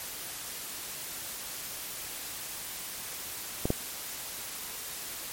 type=clicks; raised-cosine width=2 ms; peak=-14 / -12 dBFS; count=2; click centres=3.655 / 3.704 s; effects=white hiss -39 dBFS RMS until 5.32 s + MP3 64 kbps